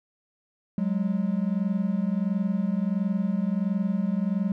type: tone pair together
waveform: triangle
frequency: 184.65 / 206.1 Hz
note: F#3 / G#3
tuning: -3 / -13 cents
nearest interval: major second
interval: 190 cents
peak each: -24 dBFS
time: 0.78-4.52 s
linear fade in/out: 2 ms
effects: none